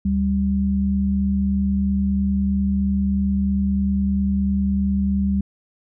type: tone pair together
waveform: sine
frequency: 73.7 / 196.76 Hz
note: D2 / G3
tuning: +7 / +7 cents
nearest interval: octave + perfect fourth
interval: 1700 cents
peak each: -23 / -18 dBFS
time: 0.05-5.41 s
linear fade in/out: 5 ms
effects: none